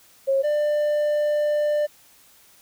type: tone pair in turn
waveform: sine / triangle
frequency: 542 / 594.9 Hz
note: C#5 / D5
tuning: -39 / +22 cents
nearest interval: major second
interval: 161 cents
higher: second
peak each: -17 dBFS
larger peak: neither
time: 0.27-0.43 / 0.43-1.87 s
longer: second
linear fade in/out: 20 ms
effects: white hiss -54 dBFS RMS until 2.61 s